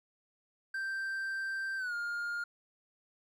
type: tone with pitch glide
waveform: triangle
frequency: 1568 to 1413.2 Hz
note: G6 to F6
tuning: 0 to +20 cents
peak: -32 dBFS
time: 0.74-2.44 s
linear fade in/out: 5 ms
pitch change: -180 cents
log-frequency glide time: 1.77-1.94 s
effects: none